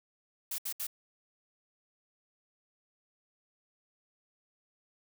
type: noise bursts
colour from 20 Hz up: blue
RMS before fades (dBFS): -36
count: 3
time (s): 0.51-0.869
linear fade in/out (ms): 5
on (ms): 73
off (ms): 70
effects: none